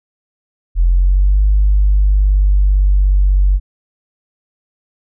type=exponential two-way sweep; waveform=sine; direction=up then down; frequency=42.13 to 50.5 to 47.43 Hz; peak=-7 dBFS; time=0.75-3.6 s; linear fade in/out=50 ms; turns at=1.44 s; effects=tanh soft clip ceiling -3 dBFS